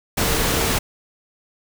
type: tone in noise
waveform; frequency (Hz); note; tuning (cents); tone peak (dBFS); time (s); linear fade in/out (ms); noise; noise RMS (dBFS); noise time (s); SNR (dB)
sine; 454; A#4; -46; -30; 0.22-0.73; 10; pink; -20; 0.17-0.79; -13
effects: none